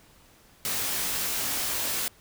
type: noise with comb filter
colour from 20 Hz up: white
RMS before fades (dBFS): -29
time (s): 0.65-2.08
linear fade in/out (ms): 0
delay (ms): 20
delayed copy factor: -0.7
effects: pink hiss -57 dBFS RMS until 2.2 s